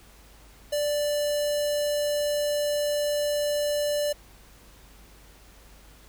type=tone with notch filter; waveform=square; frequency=587.3 Hz; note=D5; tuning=in tune; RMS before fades=-26 dBFS; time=0.72-4.13 s; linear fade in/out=10 ms; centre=1400 Hz; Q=0.73; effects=added 50 Hz sine -53 dBFS peak until 6.08 s + pink hiss -54 dBFS RMS until 6.08 s